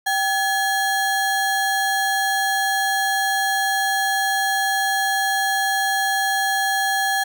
square ring-modulated tone, 1242 Hz, D#6, 3 cents flat, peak -16 dBFS, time 0.06-7.24 s, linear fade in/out 10 ms, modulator 460 Hz, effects none

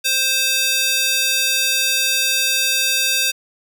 square tone with high-pass filter, 524 Hz, C5, 2 cents sharp, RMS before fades -18 dBFS, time 0.04-3.32 s, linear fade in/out 20 ms, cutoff 3100 Hz, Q 1.1, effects none

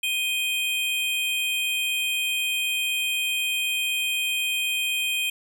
square tone pair together, 2489 / 3174 Hz, D#7 / G7, 0 / +21 cents, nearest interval major third, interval 421 cents, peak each -26 / -28 dBFS, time 0.03-5.3 s, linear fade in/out 5 ms, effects none

